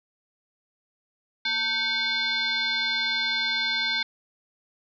sine tone with frequency modulation, 2871 Hz, F7, 47 cents sharp, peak -23 dBFS, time 1.45-4.03 s, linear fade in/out 5 ms, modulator 659 Hz, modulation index 2.3, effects none

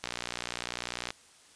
click train, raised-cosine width 0.2 ms, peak -16 dBFS, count 65, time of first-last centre 0.04-1.105 s, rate 60.1 Hz, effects white hiss -58 dBFS RMS until 1.55 s + resampled to 22050 Hz

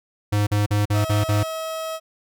square tone bursts, 103.6 Hz, G#2, 4 cents flat, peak -18 dBFS, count 6, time 0.32-1.435 s, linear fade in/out 10 ms, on 150 ms, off 43 ms
30% pulse tone, 642 Hz, E5, 46 cents flat, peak -24 dBFS, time 0.92-2 s, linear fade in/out 50 ms
effects none

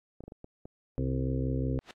clicks, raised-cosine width 2 ms, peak -31 dBFS, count 6, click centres 0.206 / 0.238 / 0.28 / 0.321 / 0.444 / 0.655 s
harmonic tone, 65.41 Hz, C2, in tune, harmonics 1 / 2 / 4 / 5 / 6 / 7 / 8, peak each -33 / -31 / -34 / -41 / -42 / -40 / -42 dBFS, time 0.98-1.79 s, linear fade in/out 0 ms
white noise with exponential growth, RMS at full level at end -35 dBFS, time 1.81-1.91 s, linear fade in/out 2 ms, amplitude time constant 21 ms
effects low-pass 3000 Hz 12 dB/octave + AAC 64 kbps

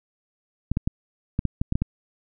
clicks, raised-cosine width 5 ms, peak -10 dBFS, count 9, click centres 0.716 / 0.771 / 0.875 / 1.391 / 1.453 / 1.615 / 1.724 / 1.755 / 1.82 s, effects none

